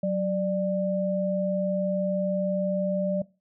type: tone pair together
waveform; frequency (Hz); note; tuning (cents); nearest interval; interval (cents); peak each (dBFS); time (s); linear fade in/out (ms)
sine; 186.9 / 593.4; F#3 / D5; +18 / +18; octave + minor sixth; 2000; -26; 0.03-3.22; 5
effects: noise-tail reverb RT60 0.3 s tail -21 dB re dry